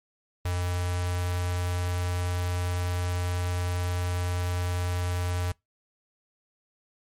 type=tone with notch filter; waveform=square; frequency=89 Hz; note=F2; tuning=33 cents sharp; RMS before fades=-28 dBFS; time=0.45-5.52 s; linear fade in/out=5 ms; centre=220 Hz; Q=0.68; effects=noise-tail reverb RT60 0.2 s tail -26 dB re dry + MP3 64 kbps